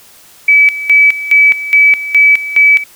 sine tone with tremolo, 2293 Hz, D7, 42 cents flat, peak -3 dBFS, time 0.48-2.84 s, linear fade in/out 5 ms, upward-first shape square, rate 2.4 Hz, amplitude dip 80%, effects white hiss -41 dBFS RMS until 2.95 s

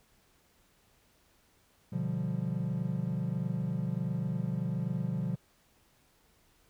triangle chord, G dominant seventh, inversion first, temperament equal, 123.47 / 146.83 / 174.61 / 196 Hz, B2 / D3 / F3 / G3, 0 / 0 / 0 / 0 cents, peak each -34 / -34 / -32 / -37 dBFS, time 1.92-5.36 s, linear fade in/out 10 ms, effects pink hiss -67 dBFS RMS until 6.69 s

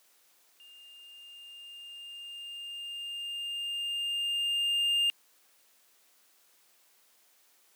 triangle tone with level ramp, 2809 Hz, F7, 9 cents sharp, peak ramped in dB -50 to -22 dBFS, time 0.6-5.1 s, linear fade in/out 0 ms, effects white hiss -65 dBFS RMS until 7.75 s + high-pass 300 Hz 12 dB/octave

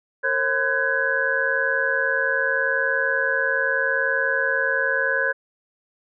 sine tone cluster, 458.2 / 539 / 1019 / 1513 / 1663 Hz, A#4 / C#5 / C6 / F#6 / G#6, -30 / -49 / -46 / +38 / +2 cents, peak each -31 / -26 / -32 / -23 / -23 dBFS, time 0.23-5.33 s, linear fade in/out 20 ms, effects none

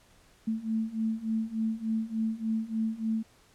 sine beating tone pair, 220 / 223.4 Hz, A3 / A3, 0 / +27 cents, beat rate 3.4 Hz, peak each -32 / -30 dBFS, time 0.47-3.23 s, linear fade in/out 10 ms, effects pink hiss -61 dBFS RMS until 3.54 s + low-pass 11000 Hz 12 dB/octave

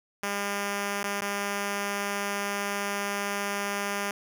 5% pulse tone with dropouts, 201.7 Hz, G3, 50 cents sharp, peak -17 dBFS, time 0.23-4.11 s, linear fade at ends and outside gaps 2 ms, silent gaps 1.031-1.041 / 1.208-1.218 s, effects none

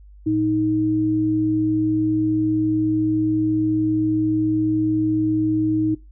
sine tone pair together, 114.3 / 313.5 Hz, A#2 / D#4, -34 / +13 cents, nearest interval octave + perfect fourth, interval 1747 cents, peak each -27 / -17 dBFS, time 0.26-5.95 s, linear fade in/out 10 ms, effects noise-tail reverb RT60 0.2 s tail -19 dB re dry + added 50 Hz sine -42 dBFS peak until 6.11 s

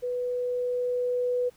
sine tone with level ramp, 493.9 Hz, B4, in tune, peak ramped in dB -27 to -23 dBFS, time 0.02-1.5 s, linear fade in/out 20 ms, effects pink hiss -60 dBFS RMS until 1.56 s

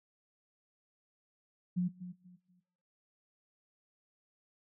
sine tone with echo, 179.3 Hz, F3, 46 cents sharp, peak -28 dBFS, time 1.76-1.89 s, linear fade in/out 20 ms, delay 240 ms, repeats 3, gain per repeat -12 dB, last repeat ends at 2.61 s, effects noise-tail reverb RT60 0.8 s tail -21 dB re dry

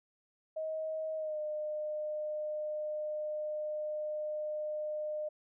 sine tone with pitch glide, 631 to 607.4 Hz, D#5 to D#5, +24 to -42 cents, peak -34 dBFS, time 0.56-5.29 s, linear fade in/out 10 ms, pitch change -66 cents, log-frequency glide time 1.16-1.39 s, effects none

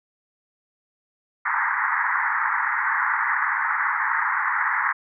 white band-pass noise, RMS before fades -23 dBFS, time 1.45-4.93 s, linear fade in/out 10 ms, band 850 to 2000 Hz, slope 96 dB/octave, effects none

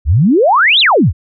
sine exponential two-way sweep, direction up then down, 61.74 to 4100 to 61.74 Hz, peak -6 dBFS, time 0.05-1.13 s, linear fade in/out 50 ms, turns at 0.8 s, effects none

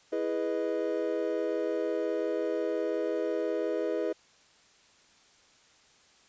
triangle chord, E major seventh, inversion none, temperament equal, 329.6 / 415.3 / 493.9 / 622.3 Hz, E4 / G#4 / B4 / D#5, 0 / 0 / 0 / 0 cents, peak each -32 / -31 / -31 / -33 dBFS, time 0.12-4.13 s, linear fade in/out 10 ms, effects white hiss -61 dBFS RMS until 6.28 s + resampled to 16000 Hz

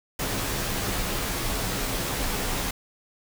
pink noise with comb filter, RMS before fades -28 dBFS, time 0.19-2.71 s, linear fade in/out 5 ms, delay 13 ms, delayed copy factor -0.5, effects none

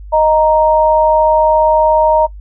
sine tone pair together, 622.7 / 933 Hz, D#5 / A#5, +1 / +1 cents, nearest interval perfect fifth, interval 700 cents, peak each -10 dBFS, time 0.12-2.27 s, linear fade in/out 20 ms, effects noise-tail reverb RT60 0.1 s tail -21 dB re dry + added 50 Hz sine -28 dBFS peak until 2.4 s

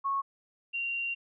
sine tone pair in turn, 1100 / 2763 Hz, C#6 / F7, -14 / -19 cents, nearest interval octave + major third, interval 1595 cents, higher second, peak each -27 / -30 dBFS, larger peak first, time 0.04-0.22 / 0.73-1.15 s, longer second, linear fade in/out 20 ms, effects none

